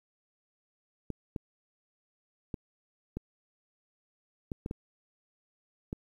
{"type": "clicks", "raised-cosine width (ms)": 3, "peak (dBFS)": -22, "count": 8, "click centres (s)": [1.103, 1.362, 2.542, 3.17, 4.518, 4.661, 4.711, 5.929], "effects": ["10-bit"]}